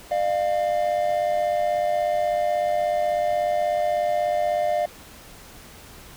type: tone pair together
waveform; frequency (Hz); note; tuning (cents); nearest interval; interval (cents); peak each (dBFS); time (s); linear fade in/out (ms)
triangle; 603 / 699.4; D5 / F5; +46 / +2; minor third; 256; -21; 0.11-4.86; 5
effects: pink hiss -45 dBFS RMS until 6.16 s